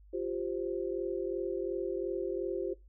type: chord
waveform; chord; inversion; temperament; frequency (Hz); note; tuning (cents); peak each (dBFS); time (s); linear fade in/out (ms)
sine; F suspended second; none; equal; 349.2 / 392 / 523.3; F4 / G4 / C5; 0 / 0 / 0; -35 / -36 / -39; 0.13-2.74; 10
effects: noise-tail reverb RT60 0.2 s tail -18 dB re dry + added 50 Hz sine -54 dBFS peak until 2.88 s